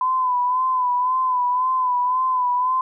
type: tone with vibrato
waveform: sine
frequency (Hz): 1008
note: B5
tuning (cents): +35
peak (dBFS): -17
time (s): 0.01-2.81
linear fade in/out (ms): 2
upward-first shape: sine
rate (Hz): 1.9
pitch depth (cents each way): 46
effects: none